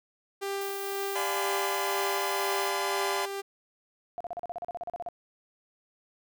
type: tone with tremolo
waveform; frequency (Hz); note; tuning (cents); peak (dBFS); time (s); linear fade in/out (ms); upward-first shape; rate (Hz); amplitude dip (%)
sawtooth; 395.4; G4; +15; -26; 0.41-3.42; 20; triangle; 2; 40
type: noise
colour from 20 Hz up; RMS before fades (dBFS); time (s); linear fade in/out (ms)
violet; -41; 0.61-2.69; 2
type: chord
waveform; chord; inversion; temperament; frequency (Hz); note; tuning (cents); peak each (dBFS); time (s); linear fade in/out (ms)
sawtooth; D diminished seventh; none; just; 587.3 / 704.8 / 845.8 / 1014.9; D5 / F5 / Ab5 / Cb6; 0 / +16 / +31 / +47; -33 / -32 / -32 / -29; 1.15-3.26; 10
type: tone bursts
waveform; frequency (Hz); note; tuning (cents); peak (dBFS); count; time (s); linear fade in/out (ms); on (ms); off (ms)
sine; 698.5; F5; 0; -32; 15; 4.18-5.087; 0; 25; 38
effects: none